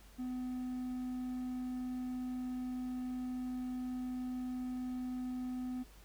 triangle tone, 252.1 Hz, B3, 36 cents sharp, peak -35 dBFS, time 0.18-5.84 s, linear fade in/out 20 ms, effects added 49 Hz sine -56 dBFS peak until 6.04 s + pink hiss -62 dBFS RMS until 6.04 s

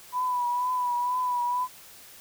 sine tone with vibrato, 987 Hz, B5, 1 cent flat, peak -24 dBFS, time 0.12-1.68 s, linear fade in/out 50 ms, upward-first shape triangle, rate 2.1 Hz, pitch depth 43 cents each way, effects white hiss -49 dBFS RMS until 2.2 s

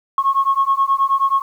sine beating tone pair, 1087 / 1096.4 Hz, C#6 / C#6, -34 / -19 cents, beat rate 9.4 Hz, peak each -16 dBFS, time 0.18-1.42 s, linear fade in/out 2 ms, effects tanh soft clip ceiling -6 dBFS + 8-bit

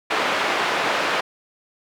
pink band-pass noise, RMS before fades -22 dBFS, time 0.1-1.21 s, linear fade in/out 10 ms, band 530 to 2800 Hz, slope 12 dB/octave, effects none

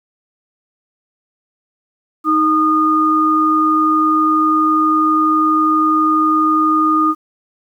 sine tone pair together, 312.4 / 1224.6 Hz, D#4 / D#6, +7 / -28 cents, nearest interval 2 octaves, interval 2365 cents, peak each -15 / -12 dBFS, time 2.24-7.15 s, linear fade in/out 50 ms, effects 8-bit

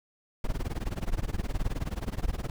brown noise with tremolo, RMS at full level -27 dBFS, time 0.44-2.5 s, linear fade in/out 2 ms, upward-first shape sine, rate 19 Hz, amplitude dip 95%, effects none

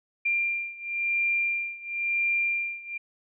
sine beating tone pair, 2384 / 2384.97 Hz, D7 / D7, +25 / +26 cents, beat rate 0.97 Hz, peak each -27 / -29 dBFS, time 0.25-2.98 s, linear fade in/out 10 ms, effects none

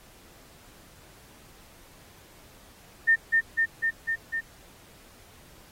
sine tone with echo, 1815 Hz, A#6, 47 cents flat, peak -16 dBFS, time 3.07-3.16 s, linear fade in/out 20 ms, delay 250 ms, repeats 5, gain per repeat -2 dB, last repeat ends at 4.41 s, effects pink hiss -54 dBFS RMS until 5.71 s + AAC 48 kbps

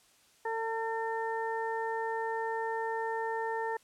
harmonic tone, 450 Hz, A4, 39 cents sharp, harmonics 1 / 2 / 3 / 4, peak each -35 / -34 / -49 / -39 dBFS, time 0.45-3.77 s, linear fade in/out 5 ms, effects white hiss -64 dBFS RMS until 3.83 s + low-pass 10000 Hz 12 dB/octave

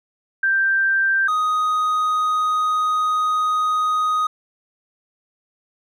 sine / triangle tone pair in turn, 1573 / 1248.5 Hz, G6 / D#6, +6 / +6 cents, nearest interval major third, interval 400 cents, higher first, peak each -15 dBFS, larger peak neither, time 0.43-1.28 / 1.28-4.27 s, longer second, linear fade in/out 5 ms, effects none

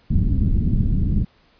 pink low-pass noise, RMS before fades -18 dBFS, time 0.1-1.25 s, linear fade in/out 10 ms, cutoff 220 Hz, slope 24 dB/octave, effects pink hiss -57 dBFS RMS until 1.59 s + resampled to 11025 Hz

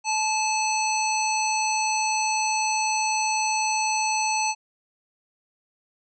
harmonic tone, 868 Hz, A5, 24 cents flat, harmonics 1 / 3 / 5 / 7 / 9, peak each -24 / -28 / -32 / -29 / -36 dBFS, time 0.04-4.55 s, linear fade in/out 50 ms, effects none

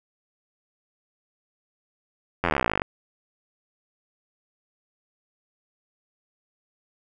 slowing click train, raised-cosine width 0.5 ms, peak -7 dBFS, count 25, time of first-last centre 2.44-2.819 s, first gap 11 ms, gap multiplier 1.03, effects none

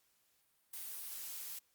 blue noise, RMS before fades -45 dBFS, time 0.73-1.59 s, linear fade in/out 5 ms, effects white hiss -75 dBFS RMS until 1.74 s + Opus 48 kbps

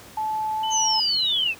sine tone with pitch glide, 867 to 879.1 Hz, A5 to A5, -26 to -2 cents, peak -23 dBFS, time 0.17-1 s, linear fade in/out 5 ms, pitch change +24 cents, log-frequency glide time 0.56-0.66 s
sine tone with vibrato, 2975 Hz, F#7, 9 cents sharp, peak -28 dBFS, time 0.63-1.48 s, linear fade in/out 5 ms, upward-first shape sine, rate 4.4 Hz, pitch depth 19 cents each way
sine linear sweep, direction down, 6410 to 2489 Hz, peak -20 dBFS, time 0.7-1.55 s, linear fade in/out 50 ms
effects pink hiss -45 dBFS RMS until 1.59 s + high-pass 80 Hz 12 dB/octave

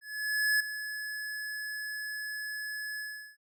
square tone with ADSR envelope, 1705 Hz, G#6, 45 cents sharp, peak -24 dBFS, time 0.01-3.37 s, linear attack 590 ms, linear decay 7 ms, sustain -12 dB, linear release 380 ms, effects none

